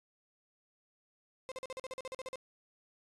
35% pulse tone bursts, 521 Hz, C5, 7 cents flat, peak -38 dBFS, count 13, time 1.49-2.357 s, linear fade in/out 0 ms, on 27 ms, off 43 ms, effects resampled to 24000 Hz

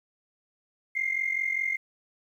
sine tone pair together, 2088 / 2133 Hz, C7 / C7, -4 / +33 cents, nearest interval unison, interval 37 cents, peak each -28 dBFS, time 0.95-1.77 s, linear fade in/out 10 ms, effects tanh soft clip ceiling -18 dBFS + 10-bit

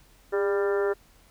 harmonic tone with a mistuned harmonic, 197.8 Hz, G3, 16 cents sharp, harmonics 2 / 3 / 4 / 5 / 6 / 7 / 8 / 9, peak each -23 / -32 / -39 / -39 / -41 / -36 / -44 / -39 dBFS, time 0.32-0.94 s, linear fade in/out 20 ms, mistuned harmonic 2, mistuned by +31 cents, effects added 42 Hz sine -59 dBFS peak until 1.3 s + pink hiss -59 dBFS RMS until 1.3 s

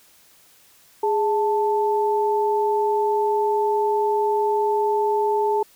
sine tone pair together, 415.3 / 880 Hz, G#4 / A5, 0 / 0 cents, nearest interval octave + minor second, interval 1300 cents, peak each -20 / -21 dBFS, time 1.03-5.63 s, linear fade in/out 5 ms, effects white hiss -54 dBFS RMS until 5.75 s

